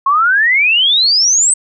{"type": "exponential sweep", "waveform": "sine", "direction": "up", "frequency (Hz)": [1069, 8370], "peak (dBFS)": -8, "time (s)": [0.06, 1.54], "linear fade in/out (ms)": 5, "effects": []}